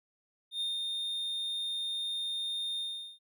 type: tone with ADSR envelope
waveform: triangle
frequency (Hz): 3649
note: A#7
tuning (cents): -38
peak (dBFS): -29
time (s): 0.51-3.19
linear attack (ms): 94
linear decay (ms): 170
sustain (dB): -2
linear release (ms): 400
effects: none